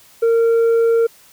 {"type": "tone with tanh clipping", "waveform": "sine", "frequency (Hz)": 460, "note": "A#4", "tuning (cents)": -23, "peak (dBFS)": -12, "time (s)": [0.22, 1.07], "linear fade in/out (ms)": 10, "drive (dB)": 3, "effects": ["white hiss -48 dBFS RMS until 1.32 s"]}